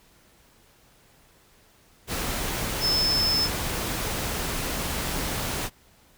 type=tone in noise; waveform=sine; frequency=5250 Hz; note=E8; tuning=8 cents flat; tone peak=-21 dBFS; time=2.8-3.49 s; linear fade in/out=50 ms; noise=pink; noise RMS=-29 dBFS; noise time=2.07-5.7 s; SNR=+5 dB; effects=pink hiss -58 dBFS RMS until 6.17 s